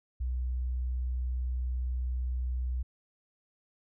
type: tone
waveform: sine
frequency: 62.4 Hz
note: B1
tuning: 19 cents sharp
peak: -29 dBFS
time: 0.2-2.83 s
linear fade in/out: 10 ms
effects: none